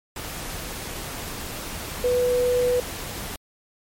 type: tone in noise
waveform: sine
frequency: 493.9 Hz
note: B4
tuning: in tune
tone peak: -18 dBFS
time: 2.04-2.8 s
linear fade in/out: 2 ms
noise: pink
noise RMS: -33 dBFS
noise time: 0.16-3.36 s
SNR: +12 dB
effects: MP3 64 kbps